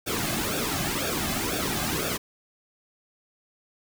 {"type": "noise with flanger", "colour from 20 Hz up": "pink", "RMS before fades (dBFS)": -28, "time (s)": [0.06, 2.18], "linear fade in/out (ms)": 20, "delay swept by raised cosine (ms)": [0.98, 2.18], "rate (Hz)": 2, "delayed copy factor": -0.75, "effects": []}